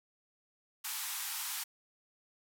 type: band-pass noise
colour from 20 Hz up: white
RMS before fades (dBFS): -39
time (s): 0.84-1.64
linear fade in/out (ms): 10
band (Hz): 780 to 16000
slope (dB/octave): 96
effects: none